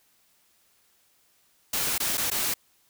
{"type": "noise with dropouts", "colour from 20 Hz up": "white", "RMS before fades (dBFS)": -27, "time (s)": [1.73, 2.54], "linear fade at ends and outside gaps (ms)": 5, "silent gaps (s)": [[1.981, 2.001], [2.173, 2.178], [2.302, 2.314]], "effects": ["white hiss -65 dBFS RMS until 2.89 s"]}